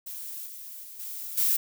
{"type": "noise with level steps", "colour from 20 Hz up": "violet", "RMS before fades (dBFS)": [-38, -42, -44, -37, -24], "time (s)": [0.06, 1.57], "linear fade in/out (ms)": 10, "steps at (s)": [0.46, 0.83, 0.99, 1.37], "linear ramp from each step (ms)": 10, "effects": []}